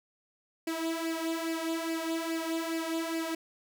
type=tone with flanger; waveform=sawtooth; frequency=327.2 Hz; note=E4; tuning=13 cents flat; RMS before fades=-33 dBFS; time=0.67-3.35 s; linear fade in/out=5 ms; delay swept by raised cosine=0.4 to 2.8 ms; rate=2.4 Hz; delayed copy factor=+0.65; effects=none